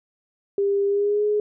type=tone with pitch glide; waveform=sine; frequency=399.7 to 418.8 Hz; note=G4 to G#4; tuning=+34 to +15 cents; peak=-18 dBFS; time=0.58-1.4 s; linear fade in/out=2 ms; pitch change=+81 cents; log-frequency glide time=0.87-1.24 s; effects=none